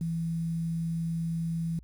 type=tone with quantisation; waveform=sine; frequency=165.6 Hz; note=E3; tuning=8 cents sharp; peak=-28 dBFS; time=0.01-1.79 s; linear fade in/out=2 ms; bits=9; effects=added 60 Hz sine -49 dBFS peak until 1.83 s